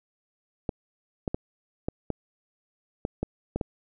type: clicks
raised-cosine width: 2 ms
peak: -14 dBFS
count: 9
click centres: 0.692 / 1.278 / 1.345 / 1.885 / 2.103 / 3.051 / 3.23 / 3.56 / 3.612 s
effects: none